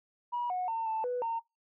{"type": "tone with pitch steps", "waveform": "sine", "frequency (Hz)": [965, 731, 905, 884, 493.8, 915], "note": ["B5", "F#5", "A5", "A5", "B4", "A#5"], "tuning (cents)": [-40, -21, 48, 8, 0, -32], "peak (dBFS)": -29, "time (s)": [0.32, 1.4], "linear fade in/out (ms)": 20, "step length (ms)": 180, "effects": ["noise-tail reverb RT60 0.2 s tail -22 dB re dry", "tanh soft clip ceiling -26 dBFS"]}